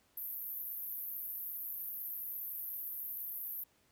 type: band-pass noise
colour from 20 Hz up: pink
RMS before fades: -42 dBFS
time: 0.17-3.64 s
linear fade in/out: 5 ms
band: 12000 to 15000 Hz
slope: 96 dB/octave
effects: pink hiss -71 dBFS RMS until 3.91 s + high-pass 60 Hz 12 dB/octave